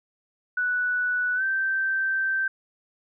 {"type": "tone with pitch glide", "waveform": "sine", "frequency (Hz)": [1480, 1558.1], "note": ["F#6", "G6"], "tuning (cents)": [0, -11], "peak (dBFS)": -22, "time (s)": [0.57, 2.48], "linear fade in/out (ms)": 5, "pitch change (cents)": 89, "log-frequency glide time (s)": [1.35, 1.43], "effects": []}